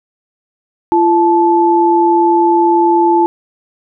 sine tone pair together, 341.7 / 870.5 Hz, F4 / A5, -38 / -19 cents, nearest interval octave + major third, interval 1619 cents, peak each -10 dBFS, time 0.92-3.26 s, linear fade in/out 0 ms, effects none

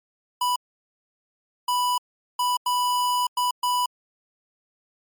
square tone bursts at uneven times, 987.8 Hz, B5, in tune, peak -21 dBFS, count 6, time 0.41-0.56 / 1.68-1.98 / 2.39-2.57 / 2.66-3.27 / 3.37-3.51 / 3.63-3.86 s, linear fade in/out 5 ms, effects MP3 96 kbps

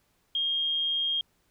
sine tone, 3231 Hz, G#7, 48 cents flat, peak -25 dBFS, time 0.35-1.21 s, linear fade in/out 2 ms, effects pink hiss -70 dBFS RMS until 1.5 s

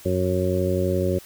harmonic tone, 91.7 Hz, F#2, 15 cents flat, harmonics 1 / 2 / 3 / 4 / 5 / 6, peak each -25 / -27 / -31 / -25 / -31 / -26 dBFS, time 0.05-1.19 s, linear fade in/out 10 ms, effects white hiss -46 dBFS RMS until 1.25 s

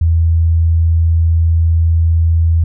sine tone, 82.41 Hz, E2, in tune, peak -8 dBFS, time 0.01-2.64 s, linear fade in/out 5 ms, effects none

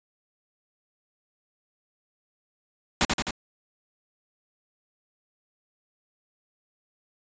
pink noise with echo, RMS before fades -21 dBFS, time 3.01-3.05 s, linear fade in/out 0 ms, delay 86 ms, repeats 3, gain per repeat -3 dB, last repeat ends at 3.308 s, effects resampled to 16000 Hz

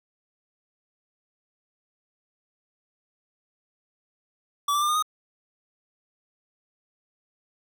square tone with pitch steps, 1151 / 1173.8 / 1197.1 / 1220.9 / 1245.1 Hz, D6 / D6 / D6 / D#6 / D#6, -35 / -1 / +33 / -33 / +1 cents, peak -22 dBFS, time 4.68-5.025 s, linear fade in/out 5 ms, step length 69 ms, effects none

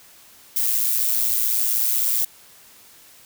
violet noise with amplitude modulation, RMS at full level -18 dBFS, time 0.56-2.25 s, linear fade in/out 5 ms, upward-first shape sine, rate 116 Hz, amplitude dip 60%, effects white hiss -49 dBFS RMS until 3.25 s

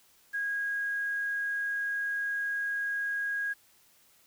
sine tone with quantisation, 1641 Hz, G#6, 21 cents flat, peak -29 dBFS, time 0.33-3.54 s, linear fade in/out 20 ms, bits 9, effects white hiss -63 dBFS RMS until 4.26 s

